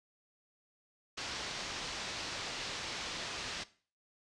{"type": "low-pass noise", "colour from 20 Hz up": "white", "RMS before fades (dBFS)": -41, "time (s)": [1.17, 3.64], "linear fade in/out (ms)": 10, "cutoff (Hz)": 5500, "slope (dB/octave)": 24, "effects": ["noise-tail reverb RT60 0.4 s tail -17 dB re dry", "resampled to 22050 Hz"]}